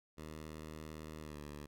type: tone with pitch glide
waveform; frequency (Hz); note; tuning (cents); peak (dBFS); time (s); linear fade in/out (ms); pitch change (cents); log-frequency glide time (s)
10% pulse; 77.78 to 73.58; D#2 to D2; 0 to +4; -38; 0.17-1.67; 20; -96; 1.2-1.39
effects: none